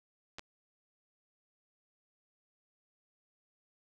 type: clicks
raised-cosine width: 0.2 ms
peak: -26 dBFS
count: 2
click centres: 0.385 / 0.394 s
effects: none